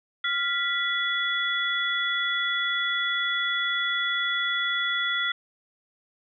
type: tone cluster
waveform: sine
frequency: 1391 / 1964 / 3400 Hz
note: F6 / B6 / G#7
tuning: -7 / -10 / +40 cents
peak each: -28 dBFS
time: 0.24-5.32 s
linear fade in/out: 5 ms
effects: none